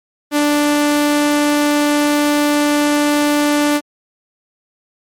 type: tone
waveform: sawtooth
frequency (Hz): 293.7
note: D4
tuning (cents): 0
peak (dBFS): -8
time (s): 0.31-3.81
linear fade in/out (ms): 50
effects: MP3 64 kbps